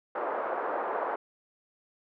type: band-pass noise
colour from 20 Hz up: pink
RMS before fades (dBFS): -32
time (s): 0.15-1.16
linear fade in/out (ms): 5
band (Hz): 440 to 1300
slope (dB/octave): 24
effects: none